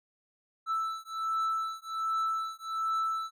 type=beating tone pair; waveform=triangle; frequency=1318.5 / 1319.8 Hz; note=E6 / E6; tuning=0 / +2 cents; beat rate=1.3 Hz; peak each=-31 dBFS; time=0.66-3.31 s; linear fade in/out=50 ms; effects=none